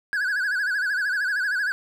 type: tone with vibrato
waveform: triangle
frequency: 1575 Hz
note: G6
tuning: 8 cents sharp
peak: -20 dBFS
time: 0.13-1.72 s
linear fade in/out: 0 ms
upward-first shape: sine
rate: 13 Hz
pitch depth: 130 cents each way
effects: none